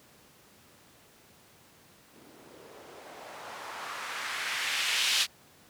violet noise with low-pass filter sweep, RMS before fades -34 dBFS, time 2.12-5.27 s, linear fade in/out 50 ms, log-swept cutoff 270 to 3500 Hz, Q 1.4, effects pink hiss -58 dBFS RMS until 5.69 s + high-pass 100 Hz 12 dB/octave

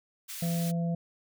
white high-pass noise, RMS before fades -40 dBFS, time 0.28-0.72 s, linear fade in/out 20 ms, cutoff 1800 Hz, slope 12 dB/octave
harmonic tone, 169.1 Hz, E3, 44 cents sharp, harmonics 1 / 3 / 4, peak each -27 / -41 / -40 dBFS, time 0.42-0.95 s, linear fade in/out 5 ms
effects none

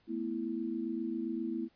sine chord, A suspended second, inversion none, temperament just, 220 / 247.5 / 330 Hz, A3 / B3 / E4, 0 / +4 / +2 cents, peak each -39 / -38 / -36 dBFS, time 0.07-1.69 s, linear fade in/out 50 ms, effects pink hiss -70 dBFS RMS until 1.75 s + resampled to 11025 Hz

